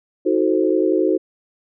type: chord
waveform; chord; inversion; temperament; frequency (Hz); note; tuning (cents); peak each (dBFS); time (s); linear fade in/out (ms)
sine; D# diminished seventh; none; equal with one note detuned; 317.7 / 370 / 440 / 523.3; D#4 / F#4 / A4 / C5; +36 / 0 / 0 / 0; -19 / -18 / -22 / -23; 0.25-1.18; 20
effects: none